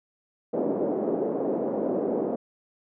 white band-pass noise, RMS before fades -27 dBFS, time 0.53-2.36 s, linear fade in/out 10 ms, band 220 to 540 Hz, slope 24 dB/octave, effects none

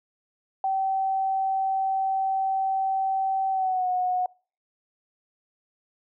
sine tone with pitch glide, 770 to 730.6 Hz, G5 to F#5, -31 to -22 cents, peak -22 dBFS, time 0.64-4.26 s, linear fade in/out 2 ms, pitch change -91 cents, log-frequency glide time 3.51-3.88 s, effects noise-tail reverb RT60 0.4 s tail -25 dB re dry

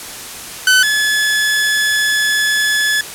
sawtooth tone pair in turn, 1512 / 1713.8 Hz, F#6 / A6, +37 / -46 cents, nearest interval major second, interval 217 cents, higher second, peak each -4 / -9 dBFS, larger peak first, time 0.67-0.83 / 0.83-3.01 s, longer second, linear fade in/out 2 ms, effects white hiss -29 dBFS RMS until 3.14 s + low-pass 12000 Hz 12 dB/octave

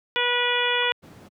harmonic tone, 487 Hz, B4, 24 cents flat, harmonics 1 / 2 / 3 / 4 / 5 / 6 / 7, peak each -28 / -28 / -28 / -28 / -28 / -28 / -28 dBFS, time 0.16-0.92 s, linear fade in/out 0 ms
sine tone with exponential decay, 1100 Hz, C#6, 14 cents flat, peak -35 dBFS, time 0.82-0.92 s, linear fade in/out 5 ms, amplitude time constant 20 ms
brown noise, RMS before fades -41 dBFS, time 1.02-1.29 s, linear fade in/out 20 ms
effects high-pass 150 Hz 12 dB/octave

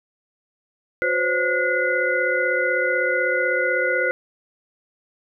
sine tone cluster, 362.5 / 512 / 548 / 1450 / 2041 Hz, F#4 / C5 / C#5 / F#6 / C7, -35 / -38 / -20 / -35 / -44 cents, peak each -29 / -23 / -29 / -22 / -25 dBFS, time 1.02-4.11 s, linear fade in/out 0 ms, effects none

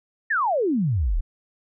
sine exponential sweep, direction down, 1878 to 32.7 Hz, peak -19 dBFS, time 0.3-1.21 s, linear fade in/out 10 ms, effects none

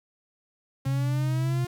sawtooth exponential sweep, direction up, 268.7 to 354.8 Hz, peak -31 dBFS, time 0.85-1.67 s, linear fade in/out 5 ms
sine tone with vibrato, 130.81 Hz, C3, in tune, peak -23 dBFS, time 0.86-1.65 s, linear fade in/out 5 ms, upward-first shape sine, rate 3.5 Hz, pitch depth 26 cents each way
effects none

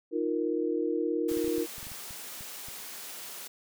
sine chord, Eb suspended second, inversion none, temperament just, 311.1 / 350 / 466.7 Hz, Eb4 / F4 / Bb4, 0 / +4 / +2 cents, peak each -31 dBFS, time 0.11-1.67 s, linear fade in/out 50 ms
white high-pass noise, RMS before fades -42 dBFS, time 1.28-3.48 s, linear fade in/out 10 ms, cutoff 200 Hz, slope 12 dB/octave
clicks, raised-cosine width 5 ms, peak -36 dBFS, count 12, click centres 1.316 / 1.372 / 1.444 / 1.479 / 1.582 / 1.782 / 1.829 / 1.869 / 1.917 / 2.108 / 2.409 / 2.685 s
effects none

